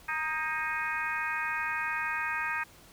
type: harmonic tone with a mistuned harmonic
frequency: 311.1 Hz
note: D#4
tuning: in tune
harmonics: 3 / 4 / 5 / 6 / 7 / 8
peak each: -37 / -37 / -34 / -37 / -40 / -37 dBFS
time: 0.08-2.64 s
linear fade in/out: 10 ms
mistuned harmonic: 5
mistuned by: +45 cents
effects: pink hiss -55 dBFS RMS until 2.92 s